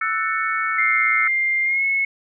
sine chord, F# minor seventh, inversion third, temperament equal with one note detuned, 1318.5 / 1480 / 1782.5 / 2217 Hz, E6 / F#6 / A6 / C#7, 0 / 0 / +22 / 0 cents, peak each -23 / -28 / -26 / -25 dBFS, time 0.01-1.28 s, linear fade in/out 5 ms
sine tone with pitch glide, 2100 to 2189 Hz, C7 to C#7, +6 to -22 cents, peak -17 dBFS, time 0.78-2.05 s, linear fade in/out 5 ms, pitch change +72 cents, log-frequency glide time 1.63-1.84 s
effects none

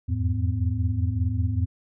sine tone cluster, 83.7 / 88.9 / 105.6 / 254.6 Hz, E2 / F2 / G#2 / C4, +27 / +31 / +29 / -47 cents, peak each -26 / -29 / -25 / -33 dBFS, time 0.08-1.66 s, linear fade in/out 20 ms, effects none

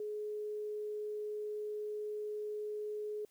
sine tone, 421.9 Hz, G#4, 27 cents sharp, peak -37 dBFS, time 0-3.25 s, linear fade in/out 2 ms, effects white hiss -72 dBFS RMS until 3.3 s

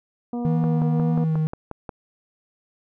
harmonic tone, 240 Hz, B3, 49 cents flat, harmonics 1 / 2 / 3 / 4 / 5, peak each -25 / -34 / -36 / -44 / -49 dBFS, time 0.33-1.24 s, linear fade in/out 2 ms
triangle tone with vibrato, 159.4 Hz, D#3, 42 cents sharp, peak -17 dBFS, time 0.45-1.47 s, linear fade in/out 0 ms, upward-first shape sine, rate 1.8 Hz, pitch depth 32 cents each way
click train, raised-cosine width 1 ms, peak -18 dBFS, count 8, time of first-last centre 0.64-1.892 s, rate 5.59 Hz
effects none

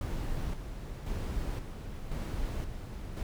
brown noise with tremolo, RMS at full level -34 dBFS, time 0.01-3.23 s, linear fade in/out 2 ms, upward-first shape square, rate 0.95 Hz, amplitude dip 50%, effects none

